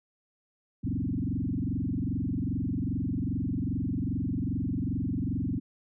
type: tone with frequency modulation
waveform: sine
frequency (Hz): 181.7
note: F#3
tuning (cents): -31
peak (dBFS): -27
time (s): 0.83-5.6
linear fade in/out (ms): 20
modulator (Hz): 22.5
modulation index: 4.7
effects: none